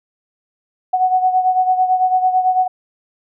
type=beating tone pair; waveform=sine; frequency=740 / 749 Hz; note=F#5 / F#5; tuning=0 / +21 cents; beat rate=9 Hz; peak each=-13 / -19 dBFS; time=0.93-2.68 s; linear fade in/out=10 ms; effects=none